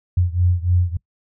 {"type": "beating tone pair", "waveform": "sine", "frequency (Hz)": [87.7, 91.1], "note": ["F2", "F#2"], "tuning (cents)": [8, -26], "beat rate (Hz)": 3.4, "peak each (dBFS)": [-17, -19], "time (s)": [0.17, 0.97], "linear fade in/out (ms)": 5, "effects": ["noise-tail reverb RT60 0.1 s tail -23 dB re dry"]}